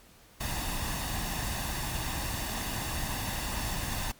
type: noise with comb filter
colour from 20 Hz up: pink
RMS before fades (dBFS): -33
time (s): 0.4-4.12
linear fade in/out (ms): 10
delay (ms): 1.1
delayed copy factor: +0.55
effects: pink hiss -57 dBFS RMS until 4.19 s + MP3 96 kbps